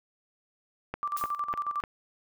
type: click train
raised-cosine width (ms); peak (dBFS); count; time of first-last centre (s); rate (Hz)
0.5; -18; 4; 0.94-1.838; 3.34
type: tone with tremolo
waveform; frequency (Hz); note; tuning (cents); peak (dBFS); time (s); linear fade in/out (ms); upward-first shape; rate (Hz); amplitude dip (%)
sine; 1174.7; D6; 0; -27; 1.03-1.81; 0; square; 11; 70
type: noise with exponential decay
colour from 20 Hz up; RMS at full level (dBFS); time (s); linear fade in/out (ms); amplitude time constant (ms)
blue; -35; 1.17-1.4; 2; 49
effects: none